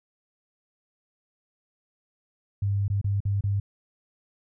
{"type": "tone with dropouts", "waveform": "sine", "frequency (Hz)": 100, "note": "G2", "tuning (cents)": 35, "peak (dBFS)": -22, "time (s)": [2.62, 3.6], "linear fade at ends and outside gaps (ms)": 5, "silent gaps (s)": [[2.881, 2.9], [3.014, 3.043], [3.204, 3.252], [3.409, 3.438]], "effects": []}